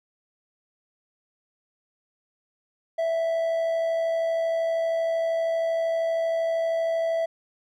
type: tone with amplitude modulation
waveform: triangle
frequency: 659.3 Hz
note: E5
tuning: in tune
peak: -19 dBFS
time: 2.98-7.26 s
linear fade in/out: 10 ms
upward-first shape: sine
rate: 72.8 Hz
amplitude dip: 30%
effects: none